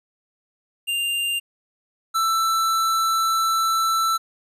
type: tone pair in turn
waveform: square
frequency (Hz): 2794 / 1328.9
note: F7 / E6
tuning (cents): 0 / +14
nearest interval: octave + minor second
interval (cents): 1286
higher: first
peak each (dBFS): -22 / -19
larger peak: second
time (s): 0.87-1.4 / 2.14-4.18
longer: second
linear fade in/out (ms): 20
effects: resampled to 32000 Hz + 10-bit